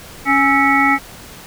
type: harmonic tone with a mistuned harmonic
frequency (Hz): 277.2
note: C#4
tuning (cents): 0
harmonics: 1 / 3 / 5 / 7 / 8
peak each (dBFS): -17 / -17 / -17 / -17 / -17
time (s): 0.25-0.99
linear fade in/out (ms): 50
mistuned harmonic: 5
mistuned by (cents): -89
effects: pink hiss -37 dBFS RMS until 1.46 s